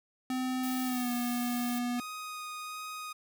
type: tone with pitch glide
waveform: square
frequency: 256.2 to 243.4 Hz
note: C4 to B3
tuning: -36 to -25 cents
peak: -31 dBFS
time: 0.3-2 s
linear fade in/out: 2 ms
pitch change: -89 cents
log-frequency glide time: 0.84-1.12 s
type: noise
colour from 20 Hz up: blue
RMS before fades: -42 dBFS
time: 0.63-1.79 s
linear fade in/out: 5 ms
type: tone with vibrato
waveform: sawtooth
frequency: 1244.5 Hz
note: D#6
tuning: in tune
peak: -35 dBFS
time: 1.98-3.13 s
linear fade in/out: 10 ms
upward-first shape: sine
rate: 1.4 Hz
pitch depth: 10 cents each way
effects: none